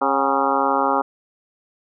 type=harmonic tone with a mistuned harmonic; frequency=136.8 Hz; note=C#3; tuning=23 cents flat; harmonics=2 / 3 / 4 / 5 / 6 / 7 / 8 / 9 / 10; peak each=-26 / -27 / -25 / -28 / -22 / -24 / -26 / -24 / -28 dBFS; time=0.01-1.02 s; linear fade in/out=10 ms; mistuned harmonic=5; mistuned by=+110 cents; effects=none